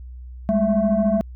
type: tone cluster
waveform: sine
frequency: 199.6 / 213.3 / 663 Hz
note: G3 / G#3 / E5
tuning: +32 / +46 / +10 cents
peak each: -19 dBFS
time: 0.49-1.21 s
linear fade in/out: 0 ms
effects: tanh soft clip ceiling -11 dBFS + added 62 Hz sine -34 dBFS peak until 1.35 s